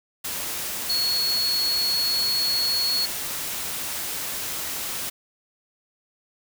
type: tone in noise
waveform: sine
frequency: 4350 Hz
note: C#8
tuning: 33 cents flat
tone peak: -21 dBFS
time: 0.89-3.06 s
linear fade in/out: 10 ms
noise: white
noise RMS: -30 dBFS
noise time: 0.24-5.1 s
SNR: +6 dB
effects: none